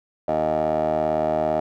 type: tone with band-pass filter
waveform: 15% pulse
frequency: 77.78 Hz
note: D#2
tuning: in tune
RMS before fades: -22 dBFS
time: 0.28-1.6 s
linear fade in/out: 5 ms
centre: 600 Hz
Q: 8.3
effects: none